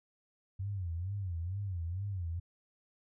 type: tone with vibrato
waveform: sine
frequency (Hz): 91.8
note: F#2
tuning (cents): -13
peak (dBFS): -34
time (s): 0.59-2.4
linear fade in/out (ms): 10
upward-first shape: sine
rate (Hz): 2.2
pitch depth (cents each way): 180
effects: none